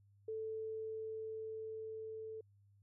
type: tone with level ramp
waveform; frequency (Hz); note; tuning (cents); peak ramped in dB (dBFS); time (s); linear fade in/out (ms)
sine; 440; A4; 0; -39 to -44; 0.28-2.41; 5
effects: added 100 Hz sine -65 dBFS peak until 2.82 s

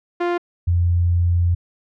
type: tone pair in turn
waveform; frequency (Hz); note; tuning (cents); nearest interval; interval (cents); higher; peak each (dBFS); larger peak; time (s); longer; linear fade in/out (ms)
sawtooth / sine; 349.2 / 86.95; F4 / F2; 0 / -7; 2 octaves; 2407; first; -14; neither; 0.2-0.38 / 0.67-1.55; second; 10
effects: low-pass 2000 Hz 12 dB/octave

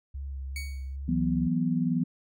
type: tone with vibrato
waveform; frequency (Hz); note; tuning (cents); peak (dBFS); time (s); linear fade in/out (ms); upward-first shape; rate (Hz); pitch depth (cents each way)
sine; 68; C#2; -33; -33; 0.14-1.48; 10; sine; 2.5; 29
type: tone with exponential decay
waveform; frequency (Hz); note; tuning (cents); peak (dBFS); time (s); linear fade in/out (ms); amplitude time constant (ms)
sawtooth; 2239; C#7; +17; -30; 0.56-0.96; 2; 85
type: chord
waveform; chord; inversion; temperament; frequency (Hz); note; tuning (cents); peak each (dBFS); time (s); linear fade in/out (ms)
sine; E suspended second; none; equal; 164.81 / 185 / 246.9; E3 / F#3 / B3; 0 / 0 / 0; -28 / -30 / -27; 1.08-2.04; 10
effects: none

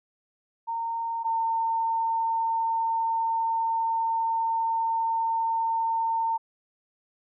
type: tone pair in turn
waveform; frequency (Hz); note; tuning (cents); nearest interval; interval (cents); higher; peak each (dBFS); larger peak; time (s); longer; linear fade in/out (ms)
sine; 918 / 907.5; A#5 / A#5; -27 / -47; unison; 20; first; -27 / -23; second; 0.67-1.24 / 1.24-6.38; second; 20
effects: none

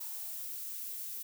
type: noise with high-pass filter sweep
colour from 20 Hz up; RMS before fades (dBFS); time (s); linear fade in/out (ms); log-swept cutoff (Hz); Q
violet; -41; 0-1.23; 10; 950 to 260; 9.5
effects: none

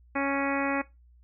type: harmonic tone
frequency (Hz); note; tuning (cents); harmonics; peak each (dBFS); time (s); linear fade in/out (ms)
277.2; C#4; 0; 1 / 2 / 3 / 4 / 5 / 6 / 7 / 8 / 9; -29 / -32 / -34 / -35 / -36 / -37 / -37 / -38 / -39; 0.15-0.82; 10
effects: noise-tail reverb RT60 0.2 s tail -17 dB re dry + added 60 Hz sine -54 dBFS peak until 1.23 s

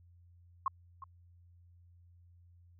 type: tone with echo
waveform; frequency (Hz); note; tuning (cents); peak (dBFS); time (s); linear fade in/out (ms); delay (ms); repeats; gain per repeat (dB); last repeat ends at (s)
sine; 1075; C6; +47; -28; 0.66-0.68; 2; 360; 1; -15; 1.04
effects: added 87 Hz sine -58 dBFS peak until 2.79 s

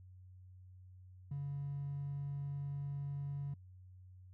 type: tone with hard clipping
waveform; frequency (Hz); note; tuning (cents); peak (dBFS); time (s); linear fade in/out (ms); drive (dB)
triangle; 141.2; C#3; +32; -38; 1.31-3.54; 5; 3
effects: noise-tail reverb RT60 0.1 s tail -24 dB re dry + added 92 Hz sine -54 dBFS peak until 4.33 s

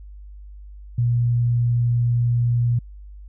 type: tone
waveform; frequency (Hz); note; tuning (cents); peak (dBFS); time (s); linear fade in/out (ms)
sine; 119.6; A#2; +45; -16; 0.98-2.79; 5
effects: added 50 Hz sine -37 dBFS peak until 3.28 s

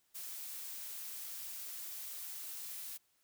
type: noise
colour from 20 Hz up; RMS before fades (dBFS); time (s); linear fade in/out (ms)
blue; -45; 0.14-2.98; 20
effects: white hiss -75 dBFS RMS until 3.23 s

